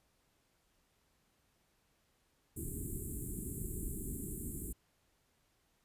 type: band-stop noise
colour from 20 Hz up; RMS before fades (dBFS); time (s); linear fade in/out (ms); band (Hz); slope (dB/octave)
pink; -41; 2.56-4.73; 10; 410 to 7500; 96
effects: pink hiss -75 dBFS RMS until 5.84 s + resampled to 32000 Hz